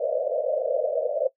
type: band-pass noise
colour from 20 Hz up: pink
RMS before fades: -25 dBFS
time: 0-1.28 s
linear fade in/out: 10 ms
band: 490 to 640 Hz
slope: 96 dB/octave
effects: noise-tail reverb RT60 0.1 s tail -18 dB re dry